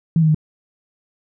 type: tone with pitch steps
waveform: sine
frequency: 163.9 / 157.5 / 154.1 Hz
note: E3 / D#3 / D#3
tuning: -10 / +21 / -16 cents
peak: -11 dBFS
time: 0.16-0.346 s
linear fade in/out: 2 ms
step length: 62 ms
effects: none